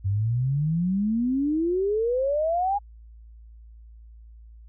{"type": "exponential sweep", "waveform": "sine", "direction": "up", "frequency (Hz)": [94.1, 830.6], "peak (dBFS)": -21, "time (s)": [0.04, 2.79], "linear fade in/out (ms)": 20, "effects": ["added 56 Hz sine -44 dBFS peak until 4.68 s"]}